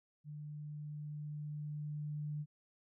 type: tone with level ramp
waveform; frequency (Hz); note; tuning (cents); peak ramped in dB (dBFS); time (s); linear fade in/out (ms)
sine; 149.2; D3; +28; -44 to -37; 0.24-2.46; 50
effects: none